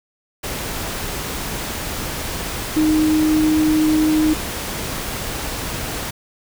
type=tone in noise; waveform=sine; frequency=310 Hz; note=D#4; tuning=6 cents flat; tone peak=-13 dBFS; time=2.76-4.34 s; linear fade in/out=10 ms; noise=pink; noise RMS=-26 dBFS; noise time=0.43-6.11 s; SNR=+10 dB; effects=none